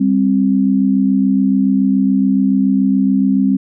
sine tone pair together, 197.44 / 264.5 Hz, G3 / C4, +13 / +19 cents, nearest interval perfect fourth, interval 506 cents, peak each -13 dBFS, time 0-3.57 s, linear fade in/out 10 ms, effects none

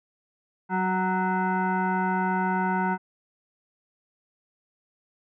sine tone with frequency modulation, 370 Hz, F#4, in tune, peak -22 dBFS, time 0.69-2.98 s, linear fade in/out 50 ms, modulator 557 Hz, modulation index 1.9, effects none

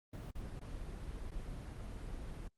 brown noise with dropouts, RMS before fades -44 dBFS, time 0.13-2.48 s, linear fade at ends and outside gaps 5 ms, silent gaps 0.311-0.352 / 0.595-0.613 / 1.308-1.315 s, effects Opus 24 kbps

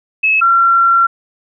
sine tone pair in turn, 2588 / 1365.4 Hz, E7 / F6, -32 / -40 cents, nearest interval major seventh, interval 1108 cents, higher first, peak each -9 / -7 dBFS, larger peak second, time 0.23-0.41 / 0.41-1.07 s, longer second, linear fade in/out 10 ms, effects none

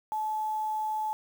sine tone with quantisation, 863 Hz, A5, 34 cents flat, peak -28 dBFS, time 0.12-1.13 s, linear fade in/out 0 ms, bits 8, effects none

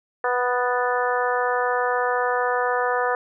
harmonic tone with a mistuned harmonic, 246.9 Hz, B3, in tune, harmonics 2 / 3 / 4 / 5 / 6 / 7, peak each -24 / -26 / -27 / -28 / -29 / -29 dBFS, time 0.24-3.15 s, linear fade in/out 2 ms, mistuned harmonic 7, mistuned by +24 cents, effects none

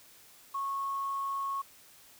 sine tone with quantisation, 1099 Hz, C#6, 15 cents flat, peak -31 dBFS, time 0.54-1.62 s, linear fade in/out 10 ms, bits 9, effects white hiss -57 dBFS RMS until 2.19 s

